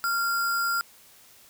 sine tone with sample-and-hold, 1385 Hz, F6, 15 cents flat, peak -23 dBFS, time 0.04-0.81 s, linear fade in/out 0 ms, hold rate 6300 Hz, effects white hiss -54 dBFS RMS until 1.49 s

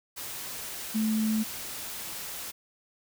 sine tone in noise, 218.4 Hz, A3, 13 cents flat, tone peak -24 dBFS, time 0.94-1.44 s, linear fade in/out 20 ms, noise white, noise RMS -38 dBFS, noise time 0.16-2.52 s, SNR +11 dB, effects none

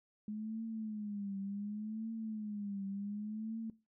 sine tone with vibrato, 210 Hz, G#3, 19 cents sharp, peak -38 dBFS, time 0.28-3.7 s, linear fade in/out 2 ms, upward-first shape triangle, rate 0.68 Hz, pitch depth 130 cents each way, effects noise-tail reverb RT60 0.3 s tail -21 dB re dry

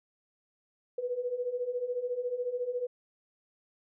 sine beating tone pair, 482.5 / 496.5 Hz, B4 / B4, -40 / +9 cents, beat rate 14 Hz, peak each -36 / -32 dBFS, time 0.98-2.87 s, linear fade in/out 5 ms, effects none

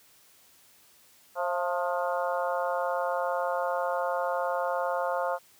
harmonic tone with a mistuned harmonic, 177.4 Hz, F3, 27 cents sharp, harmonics 3 / 4 / 5 / 6 / 7 / 8, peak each -30 / -32 / -34 / -36 / -37 / -38 dBFS, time 1.35-5.39 s, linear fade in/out 50 ms, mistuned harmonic 4, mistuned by -48 cents, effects white hiss -59 dBFS RMS until 5.59 s + high-pass 60 Hz 12 dB/octave

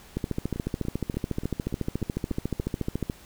two click trains, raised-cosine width 3 ms, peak -21 / -14 dBFS, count 8 / 42, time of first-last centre 0.56-2.601 / 0.17-3.099 s, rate 3.43 / 14 Hz, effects pink hiss -51 dBFS RMS until 3.25 s

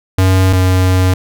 square tone pair in turn, 93.9 / 92.55 Hz, F#2 / F#2, +26 / +1 cents, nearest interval unison, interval 25 cents, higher first, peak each -8 / -9 dBFS, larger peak first, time 0.18-0.53 / 0.53-1.14 s, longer second, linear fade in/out 5 ms, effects none

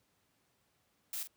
blue noise with echo, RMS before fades -39 dBFS, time 1.13-1.23 s, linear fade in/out 2 ms, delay 43 ms, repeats 1, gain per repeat -9 dB, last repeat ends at 1.273 s, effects pink hiss -75 dBFS RMS until 1.36 s + high-pass 80 Hz 12 dB/octave

